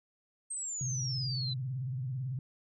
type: exponential sweep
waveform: sine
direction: down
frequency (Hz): 8450 to 3951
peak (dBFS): -35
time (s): 0.5-1.54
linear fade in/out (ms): 10
type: tone with vibrato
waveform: sine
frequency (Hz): 129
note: C3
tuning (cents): -24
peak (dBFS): -33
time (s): 0.81-2.39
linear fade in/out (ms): 2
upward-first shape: sine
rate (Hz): 18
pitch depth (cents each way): 130
effects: none